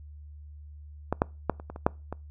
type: clicks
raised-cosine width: 1 ms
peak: -12 / -7 / -9 / -28 / -24 / -26 / -6 / -20 dBFS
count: 8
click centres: 1.126 / 1.219 / 1.497 / 1.599 / 1.7 / 1.761 / 1.865 / 2.126 s
effects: noise-tail reverb RT60 0.3 s tail -25 dB re dry + added 74 Hz sine -43 dBFS peak until 2.3 s